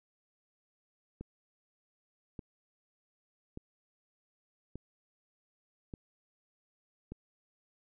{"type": "click train", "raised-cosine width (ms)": 3, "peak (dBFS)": -29, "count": 6, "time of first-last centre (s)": [1.21, 7.12], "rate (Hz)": 0.846, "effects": []}